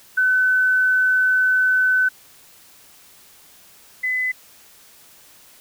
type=tone pair in turn; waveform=sine; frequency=1512 / 2014 Hz; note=F#6 / B6; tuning=+37 / +33 cents; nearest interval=perfect fourth; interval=496 cents; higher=second; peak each=-14 / -19 dBFS; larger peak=first; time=0.17-2.09 / 4.03-4.32 s; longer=first; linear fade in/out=10 ms; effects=white hiss -49 dBFS RMS until 5.6 s